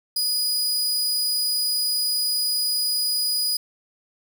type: tone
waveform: sawtooth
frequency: 4935 Hz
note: D#8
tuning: 15 cents flat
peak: -18 dBFS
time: 0.16-3.57 s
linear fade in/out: 5 ms
effects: none